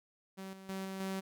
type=tone with level steps; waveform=sawtooth; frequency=191.6 Hz; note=G3; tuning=39 cents flat; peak=-39 / -46 / -34 / -36 / -32 dBFS; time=0.37-1.21 s; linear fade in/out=20 ms; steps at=0.53 / 0.69 / 0.85 / 1 s; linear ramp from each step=2 ms; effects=none